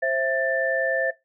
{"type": "tone cluster", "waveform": "sine", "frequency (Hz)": [530, 660, 1773], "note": ["C5", "E5", "A6"], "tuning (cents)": [22, 2, 13], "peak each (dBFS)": -25, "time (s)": [0.02, 1.11], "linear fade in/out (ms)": 10, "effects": ["noise-tail reverb RT60 0.2 s tail -19 dB re dry"]}